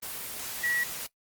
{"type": "tone in noise", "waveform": "sine", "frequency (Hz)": 1927, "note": "B6", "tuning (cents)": -43, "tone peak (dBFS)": -26, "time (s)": [0.63, 0.84], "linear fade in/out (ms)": 10, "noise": "white", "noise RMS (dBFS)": -37, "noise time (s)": [0.02, 1.07], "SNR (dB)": 8, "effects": ["noise-tail reverb RT60 0.1 s tail -19 dB re dry", "Opus 24 kbps"]}